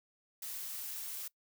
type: noise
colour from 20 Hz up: blue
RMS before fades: -42 dBFS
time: 0.42-1.28 s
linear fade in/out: 5 ms
effects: noise-tail reverb RT60 0.1 s tail -22 dB re dry